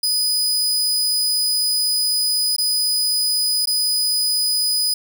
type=tone with dropouts; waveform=sawtooth; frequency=4978 Hz; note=D#8; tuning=in tune; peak=-14 dBFS; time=0.03-4.94 s; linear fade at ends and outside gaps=5 ms; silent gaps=2.564-2.582 / 3.657-3.672 s; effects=none